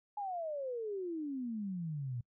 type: exponential sweep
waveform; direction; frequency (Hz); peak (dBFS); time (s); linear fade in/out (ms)
sine; down; 845 to 116.54; -36; 0.17-2.21; 5
effects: noise-tail reverb RT60 0.1 s tail -26 dB re dry